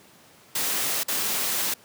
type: noise with dropouts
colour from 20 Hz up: white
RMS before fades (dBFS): -26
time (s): 0.55-1.74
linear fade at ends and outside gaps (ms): 5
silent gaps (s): 1.034-1.082
effects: pink hiss -53 dBFS RMS until 1.84 s + high-pass 150 Hz 12 dB/octave